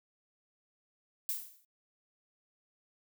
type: noise with exponential decay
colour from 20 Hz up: violet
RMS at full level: -32 dBFS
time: 1.29-1.65 s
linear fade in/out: 1 ms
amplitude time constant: 78 ms
effects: noise-tail reverb RT60 0.1 s tail -26 dB re dry